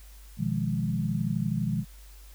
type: chord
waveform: sine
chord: F half-diminished seventh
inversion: second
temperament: equal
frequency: 123.47 / 155.56 / 174.61 / 207.7 Hz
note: Cb3 / Eb3 / F3 / Ab3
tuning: 0 / 0 / 0 / 0 cents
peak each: -31 dBFS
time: 0.37-1.85 s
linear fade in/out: 50 ms
effects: added 50 Hz sine -46 dBFS peak until 2.34 s + white hiss -56 dBFS RMS until 2.34 s